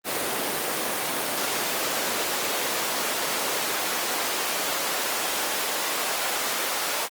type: noise with high-pass filter sweep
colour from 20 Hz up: pink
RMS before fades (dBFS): -27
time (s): 0.04-7.09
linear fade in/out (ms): 50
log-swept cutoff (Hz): 340 to 570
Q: 0.77
effects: Opus 32 kbps